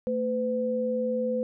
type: tone pair together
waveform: sine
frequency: 225.2 / 505.6 Hz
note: A3 / B4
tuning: +40 / +41 cents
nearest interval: octave + major second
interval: 1401 cents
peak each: -30 / -26 dBFS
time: 0.07-1.43 s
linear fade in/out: 0 ms
effects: none